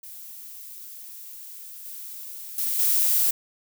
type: noise with level steps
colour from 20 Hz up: violet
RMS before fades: -41 / -38 / -26 / -21 dBFS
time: 0.03-3.31 s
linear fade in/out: 5 ms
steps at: 1.85 / 2.58 / 2.79 s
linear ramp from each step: 2 ms
effects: none